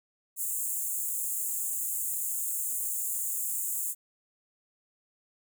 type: high-pass noise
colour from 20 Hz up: pink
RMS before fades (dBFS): -32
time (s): 0.36-3.95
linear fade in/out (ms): 50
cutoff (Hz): 6900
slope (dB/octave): 96
effects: none